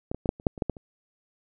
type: clicks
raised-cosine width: 2 ms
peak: -16 / -20 / -16 / -6 / -30 / -7 / -26 / -11 / -13 / -29 dBFS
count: 10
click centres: 0.115 / 0.146 / 0.258 / 0.291 / 0.399 / 0.468 / 0.578 / 0.622 / 0.697 / 0.768 s
effects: none